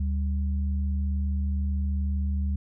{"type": "tone pair together", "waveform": "sine", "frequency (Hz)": [73.42, 195.64], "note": ["D2", "G3"], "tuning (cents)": [0, -3], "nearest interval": "octave + perfect fourth", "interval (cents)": 1697, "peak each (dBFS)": [-24, -34], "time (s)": [0, 2.56], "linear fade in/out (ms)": 5, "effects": []}